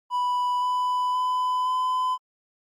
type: tone with pitch steps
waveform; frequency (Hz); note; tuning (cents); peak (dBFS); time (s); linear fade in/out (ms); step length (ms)
triangle; 987.8 / 996.4 / 1005.1 / 1013.8; B5 / B5 / B5 / B5; 0 / +15 / +30 / +45; -20; 0.1-2.18; 50; 520
effects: Opus 48 kbps